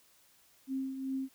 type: tone with tremolo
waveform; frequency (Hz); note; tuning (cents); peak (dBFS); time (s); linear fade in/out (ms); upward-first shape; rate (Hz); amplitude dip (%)
sine; 266.2; C4; +30; -31; 0.67-1.29; 50; triangle; 2.6; 60
effects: white hiss -65 dBFS RMS until 1.34 s